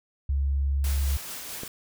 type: tone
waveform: sine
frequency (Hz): 69.3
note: C#2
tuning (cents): 0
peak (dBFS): -22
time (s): 0.29-1.17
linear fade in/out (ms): 5
type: noise with tremolo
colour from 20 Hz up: white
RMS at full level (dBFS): -36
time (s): 0.84-1.68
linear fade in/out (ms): 2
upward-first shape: triangle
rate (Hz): 4.6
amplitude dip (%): 35
type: click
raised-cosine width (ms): 2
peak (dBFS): -23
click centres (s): 1.634
effects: none